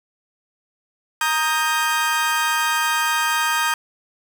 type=chord; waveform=30% pulse; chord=Eb major; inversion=second; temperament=equal with one note detuned; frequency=932.3 / 1244.5 / 1588 Hz; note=Bb5 / Eb6 / G6; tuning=0 / 0 / +22 cents; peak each=-20 dBFS; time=1.21-3.74 s; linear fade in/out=2 ms; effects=none